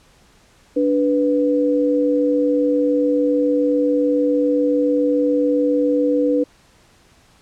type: tone pair together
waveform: sine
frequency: 291.2 / 493.9 Hz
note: D4 / B4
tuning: -15 / 0 cents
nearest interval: major sixth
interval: 915 cents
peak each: -17 / -17 dBFS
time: 0.76-6.44 s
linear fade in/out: 10 ms
effects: pink hiss -53 dBFS RMS until 7.41 s + low-pass 9000 Hz 12 dB/octave